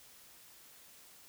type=silence; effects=white hiss -58 dBFS RMS until 1.28 s